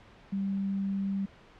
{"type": "tone", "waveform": "sine", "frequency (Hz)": 196, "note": "G3", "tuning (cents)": 0, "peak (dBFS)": -28, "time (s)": [0.32, 1.26], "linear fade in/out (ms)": 10, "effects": ["pink hiss -55 dBFS RMS until 1.59 s", "low-pass 3000 Hz 12 dB/octave"]}